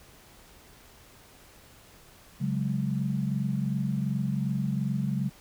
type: chord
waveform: sine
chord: C# suspended fourth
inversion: none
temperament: equal with one note detuned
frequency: 138.19 / 185 / 207.7 Hz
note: C#3 / F#3 / G#3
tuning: -5 / 0 / 0 cents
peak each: -29 / -31 / -31 dBFS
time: 2.4-5.3 s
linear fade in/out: 20 ms
effects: pink hiss -54 dBFS RMS until 5.4 s